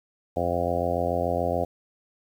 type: harmonic tone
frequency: 87 Hz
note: F2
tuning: 6 cents flat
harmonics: 1 / 2 / 3 / 4 / 5 / 6 / 7 / 8 / 9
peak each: -32 / -35 / -34 / -35 / -34 / -29 / -30 / -29 / -35 dBFS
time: 0.36-1.65 s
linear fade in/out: 10 ms
effects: 9-bit